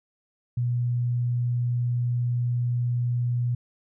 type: tone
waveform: sine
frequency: 121.5 Hz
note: B2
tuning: 28 cents flat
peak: -22 dBFS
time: 0.57-3.55 s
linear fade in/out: 5 ms
effects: none